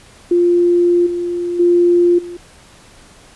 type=tone with level steps; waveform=sine; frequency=349.2 Hz; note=F4; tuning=in tune; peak=-9 / -17 / -8 / -26 dBFS; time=0.31-2.37 s; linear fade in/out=5 ms; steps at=1.06 / 1.59 / 2.18 s; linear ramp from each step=10 ms; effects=pink hiss -44 dBFS RMS until 3.35 s + resampled to 24000 Hz